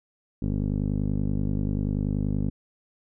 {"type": "tone with low-pass filter", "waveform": "15% pulse", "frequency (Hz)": 50.4, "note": "G1", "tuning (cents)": 49, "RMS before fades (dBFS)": -26, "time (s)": [0.42, 2.5], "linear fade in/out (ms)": 5, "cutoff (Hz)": 290, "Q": 2.9, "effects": []}